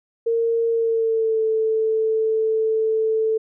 sine tone with pitch glide, 460 to 441 Hz, A#4 to A4, -23 to +4 cents, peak -17 dBFS, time 0.26-3.38 s, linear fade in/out 10 ms, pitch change -73 cents, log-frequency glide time 0.69-1.43 s, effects none

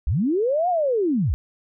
sine linear two-way sweep, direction up then down, 47.91 to 740 to 47.91 Hz, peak -18 dBFS, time 0.07-1.34 s, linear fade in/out 0 ms, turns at 0.69 s, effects none

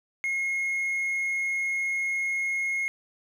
sine tone with hard clipping, 2157 Hz, C#7, 48 cents flat, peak -26 dBFS, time 0.24-2.88 s, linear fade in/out 0 ms, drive 2 dB, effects none

